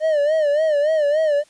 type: tone with vibrato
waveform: triangle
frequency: 605 Hz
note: D#5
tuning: 49 cents flat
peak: -13 dBFS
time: 0-1.44 s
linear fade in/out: 50 ms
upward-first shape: sine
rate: 3.5 Hz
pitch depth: 100 cents each way
effects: white hiss -55 dBFS RMS until 1.49 s + resampled to 22050 Hz